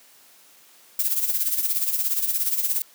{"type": "noise with tremolo", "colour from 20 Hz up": "violet", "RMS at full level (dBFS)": -21, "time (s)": [0.99, 2.82], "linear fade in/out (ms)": 2, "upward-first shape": "sine", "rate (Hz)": 17, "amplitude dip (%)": 65, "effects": ["white hiss -53 dBFS RMS until 2.94 s", "high-pass 200 Hz 12 dB/octave"]}